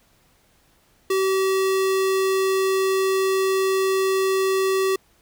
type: tone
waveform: square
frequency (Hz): 382.8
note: G4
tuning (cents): -41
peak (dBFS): -19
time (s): 1.1-4.96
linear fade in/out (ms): 5
effects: pink hiss -60 dBFS RMS until 5.21 s